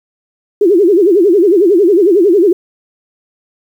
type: tone with vibrato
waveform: sine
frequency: 374.1 Hz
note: F#4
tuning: 19 cents sharp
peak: -5 dBFS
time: 0.61-2.53 s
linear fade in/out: 5 ms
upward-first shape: sine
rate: 11 Hz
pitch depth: 220 cents each way
effects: 7-bit